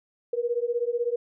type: beating tone pair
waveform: sine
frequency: 469.6 / 485.6 Hz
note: A#4 / B4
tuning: +13 / -29 cents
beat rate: 16 Hz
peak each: -27 dBFS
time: 0.33-1.16 s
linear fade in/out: 5 ms
effects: none